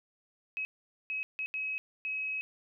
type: tone bursts at uneven times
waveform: sine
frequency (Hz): 2555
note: D#7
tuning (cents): +45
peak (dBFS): -32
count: 5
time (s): 0.57-0.65 / 1.1-1.23 / 1.39-1.46 / 1.54-1.78 / 2.05-2.41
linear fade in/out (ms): 0
effects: none